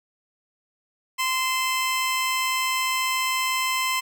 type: tone pair together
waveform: 20% pulse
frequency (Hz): 1037.3 / 2629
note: C6 / E7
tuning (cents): -15 / -5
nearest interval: octave + major third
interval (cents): 1610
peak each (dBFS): -18 / -25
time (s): 1.18-4.01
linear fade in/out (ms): 20
effects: none